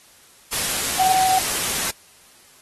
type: tone in noise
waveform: sine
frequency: 753 Hz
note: F#5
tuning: 30 cents sharp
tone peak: -15 dBFS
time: 0.99-1.39 s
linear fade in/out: 10 ms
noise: white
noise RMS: -23 dBFS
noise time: 0.52-1.91 s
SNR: +5 dB
effects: white hiss -51 dBFS RMS until 2.61 s + AAC 32 kbps